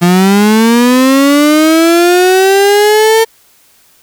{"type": "linear sweep", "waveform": "35% pulse", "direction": "up", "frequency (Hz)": [171.7, 453], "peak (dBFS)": -3, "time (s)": [0.01, 3.25], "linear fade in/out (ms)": 20, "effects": ["white hiss -47 dBFS RMS until 4.02 s"]}